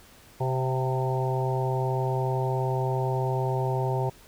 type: harmonic tone with a mistuned harmonic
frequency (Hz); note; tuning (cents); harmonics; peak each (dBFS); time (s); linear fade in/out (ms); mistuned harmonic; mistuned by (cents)
129.9; C3; -12; 1 / 3 / 4 / 5 / 6 / 7; -26 / -31 / -35 / -35 / -35 / -33; 0.4-4.1; 10; 5; +30
effects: pink hiss -53 dBFS RMS until 4.27 s